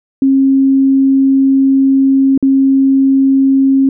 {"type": "tone with dropouts", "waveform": "sine", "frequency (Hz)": 270, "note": "C#4", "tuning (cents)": -45, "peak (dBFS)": -6, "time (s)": [0.22, 3.89], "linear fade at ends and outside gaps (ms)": 2, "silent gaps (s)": [2.377, 2.426], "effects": []}